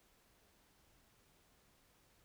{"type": "silence", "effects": ["pink hiss -71 dBFS RMS until 2.24 s"]}